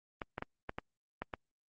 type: clicks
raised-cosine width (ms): 0.5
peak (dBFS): -22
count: 7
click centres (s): 0.218 / 0.381 / 0.424 / 0.694 / 0.785 / 1.22 / 1.338
effects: Opus 24 kbps